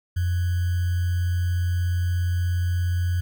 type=tone with sample-and-hold; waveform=sine; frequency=88.3 Hz; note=F2; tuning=20 cents sharp; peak=-20 dBFS; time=0.16-3.21 s; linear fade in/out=10 ms; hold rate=1575 Hz; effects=none